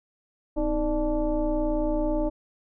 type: tone with frequency modulation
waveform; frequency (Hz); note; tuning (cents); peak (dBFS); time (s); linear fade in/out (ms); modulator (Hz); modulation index
sine; 311.1; D#4; 0; -22; 0.56-2.3; 20; 282; 1.3
effects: none